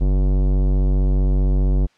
sine tone with tanh clipping, 47.66 Hz, G1, 48 cents flat, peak -16 dBFS, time 0-1.87 s, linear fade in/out 20 ms, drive 18 dB, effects white hiss -59 dBFS RMS until 1.97 s + low-pass 4000 Hz 12 dB/octave

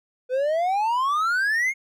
triangle exponential sweep, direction up, 493.9 to 2193 Hz, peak -18 dBFS, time 0.29-1.74 s, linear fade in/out 50 ms, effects none

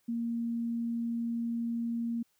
sine tone, 233.1 Hz, A#3, in tune, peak -30 dBFS, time 0.08-2.23 s, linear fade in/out 10 ms, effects white hiss -73 dBFS RMS until 2.39 s

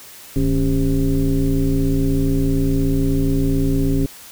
sine tone with frequency modulation, 151 Hz, D3, 48 cents sharp, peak -14 dBFS, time 0.36-4.06 s, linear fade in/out 2 ms, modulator 123 Hz, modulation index 1.6, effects white hiss -40 dBFS RMS until 4.31 s

